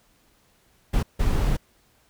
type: noise bursts at uneven times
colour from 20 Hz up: brown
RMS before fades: -21 dBFS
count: 2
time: 0.93-1.03 / 1.19-1.57 s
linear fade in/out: 10 ms
effects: pink hiss -62 dBFS RMS until 2.09 s